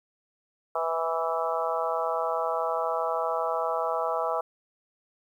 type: harmonic tone with a mistuned harmonic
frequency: 164.81 Hz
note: E3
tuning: in tune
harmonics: 3 / 4 / 5 / 6 / 7 / 8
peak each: -32 / -30 / -33 / -34 / -33 / -34 dBFS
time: 0.75-4.41 s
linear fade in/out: 5 ms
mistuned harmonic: 4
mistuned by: -20 cents
effects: 10-bit